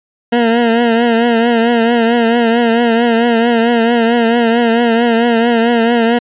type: tone with vibrato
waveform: 20% pulse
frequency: 233.1 Hz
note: A#3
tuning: in tune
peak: -4 dBFS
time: 0.32-6.19 s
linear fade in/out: 10 ms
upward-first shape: triangle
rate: 4.5 Hz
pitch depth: 66 cents each way
effects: resampled to 8000 Hz

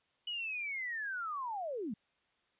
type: linear sweep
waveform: sine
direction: down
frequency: 2960 to 185 Hz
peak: -36 dBFS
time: 0.27-1.94 s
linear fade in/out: 5 ms
effects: white hiss -75 dBFS RMS until 2.59 s + resampled to 8000 Hz

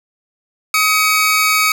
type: tone pair together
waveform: sawtooth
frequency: 1266.1 / 2259 Hz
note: D#6 / C#7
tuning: +30 / +32 cents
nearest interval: minor seventh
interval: 1002 cents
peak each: -11 dBFS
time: 0.74-1.72 s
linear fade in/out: 2 ms
effects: none

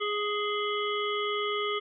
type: harmonic tone with a mistuned harmonic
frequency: 415.4 Hz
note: G#4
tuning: in tune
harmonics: 1 / 3 / 5 / 7 / 8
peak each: -31 / -32 / -36 / -38 / -37 dBFS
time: 0-1.8 s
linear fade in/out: 20 ms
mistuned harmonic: 7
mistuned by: +53 cents
effects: none

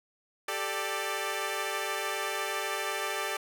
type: chord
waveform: 10% pulse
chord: G suspended second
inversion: none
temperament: equal with one note detuned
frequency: 392 / 440 / 591.1 Hz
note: G4 / A4 / D5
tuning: 0 / 0 / +11 cents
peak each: -27 dBFS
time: 0.48-3.37 s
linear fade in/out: 5 ms
effects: none

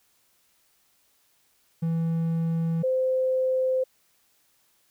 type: tone pair in turn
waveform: triangle / sine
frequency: 164.81 / 517.8 Hz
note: E3 / C5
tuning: 0 / -18 cents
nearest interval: octave + minor sixth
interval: 1982 cents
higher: second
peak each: -21 dBFS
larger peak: neither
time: 1.82-2.83 / 2.83-3.84 s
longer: neither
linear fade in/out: 10 ms
effects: white hiss -66 dBFS RMS until 4.9 s

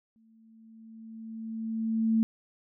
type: tone with exponential growth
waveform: sine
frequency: 223.5 Hz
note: A3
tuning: 27 cents sharp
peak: -20 dBFS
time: 0.16-2.23 s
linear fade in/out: 0 ms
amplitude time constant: 450 ms
effects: none

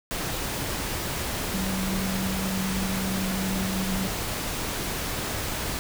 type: tone in noise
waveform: sine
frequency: 190 Hz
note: F#3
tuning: 46 cents sharp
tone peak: -27 dBFS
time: 1.54-4.07 s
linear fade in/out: 0 ms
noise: pink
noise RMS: -30 dBFS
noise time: 0.11-5.79 s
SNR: 0 dB
effects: none

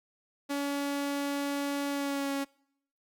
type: tone with pitch glide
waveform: sawtooth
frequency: 283 to 277.3 Hz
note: C#4 to C#4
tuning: +36 to +1 cents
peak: -26 dBFS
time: 0.49-2.45 s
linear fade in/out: 20 ms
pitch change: -35 cents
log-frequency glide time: 1.9-2.32 s
effects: noise-tail reverb RT60 0.7 s tail -25 dB re dry + Opus 48 kbps

